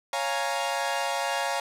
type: chord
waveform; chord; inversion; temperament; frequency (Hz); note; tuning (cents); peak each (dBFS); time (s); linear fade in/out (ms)
sawtooth; Bb minor seventh; first; equal; 554.4 / 698.5 / 830.6 / 932.3; Db5 / F5 / Ab5 / Bb5; 0 / 0 / 0 / 0; -28; 0.13-1.6; 2
effects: low-pass 10000 Hz 12 dB/octave + 9-bit